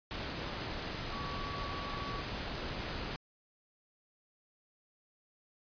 sine tone in noise, 1135 Hz, C#6, 41 cents sharp, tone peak -42 dBFS, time 1.13-2.21 s, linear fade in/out 0 ms, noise pink, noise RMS -39 dBFS, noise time 0.11-3.16 s, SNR -6 dB, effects resampled to 11025 Hz

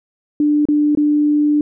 sine tone with dropouts, 296.5 Hz, D4, 17 cents sharp, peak -11 dBFS, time 0.4-1.61 s, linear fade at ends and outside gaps 2 ms, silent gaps 0.654-0.686 / 0.951-0.973 s, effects none

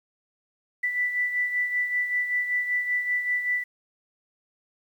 sine beating tone pair, 1975.5 / 1980.7 Hz, B6 / B6, 0 / +5 cents, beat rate 5.2 Hz, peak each -24 / -32 dBFS, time 0.83-3.64 s, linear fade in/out 10 ms, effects 9-bit

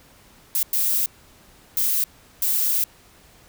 violet noise bursts at uneven times, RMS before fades -21 dBFS, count 4, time 0.55-0.63 / 0.73-1.06 / 1.77-2.04 / 2.42-2.84 s, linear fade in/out 2 ms, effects pink hiss -52 dBFS RMS until 3.48 s

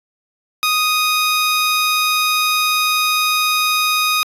15% pulse tone, 1244.5 Hz, D#6, in tune, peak -8 dBFS, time 0.63-4.23 s, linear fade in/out 0 ms, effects resampled to 32000 Hz

